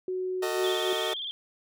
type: tone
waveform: sine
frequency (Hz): 370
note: F#4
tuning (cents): 0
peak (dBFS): -28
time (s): 0.08-0.93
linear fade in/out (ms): 2
type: chord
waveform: sawtooth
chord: D# diminished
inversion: first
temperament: just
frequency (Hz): 373.4 / 448 / 622.3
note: F#4 / A4 / D#5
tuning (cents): +16 / +31 / 0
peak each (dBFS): -29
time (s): 0.42-1.14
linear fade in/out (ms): 10
type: tone with vibrato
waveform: sine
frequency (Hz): 3342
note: G#7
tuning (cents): +10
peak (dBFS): -32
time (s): 0.64-1.31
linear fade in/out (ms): 0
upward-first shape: square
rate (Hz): 19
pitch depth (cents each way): 67
effects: none